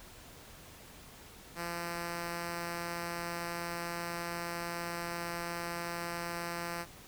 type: tone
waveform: 5% pulse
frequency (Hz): 171.3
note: F3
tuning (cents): -33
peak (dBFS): -25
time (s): 1.55-6.86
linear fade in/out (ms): 50
effects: pink hiss -53 dBFS RMS until 7.07 s